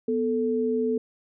sine tone pair together, 246.4 / 440 Hz, B3 / A4, -4 / 0 cents, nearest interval minor seventh, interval 1004 cents, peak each -26 / -24 dBFS, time 0.08-0.98 s, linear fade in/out 5 ms, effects none

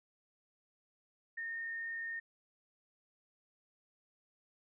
sine tone with frequency modulation, 1833 Hz, A#6, 30 cents flat, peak -38 dBFS, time 1.37-2.2 s, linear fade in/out 10 ms, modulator 62.6 Hz, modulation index 0.22, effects none

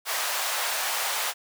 pink high-pass noise, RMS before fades -28 dBFS, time 0.05-1.34 s, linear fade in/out 50 ms, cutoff 680 Hz, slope 24 dB/octave, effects none

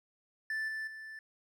triangle tone with level steps, 1760 Hz, A6, in tune, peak -31 / -34 / -42 dBFS, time 0.5-1.19 s, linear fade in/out 2 ms, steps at 0.68 / 0.87 s, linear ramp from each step 5 ms, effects none

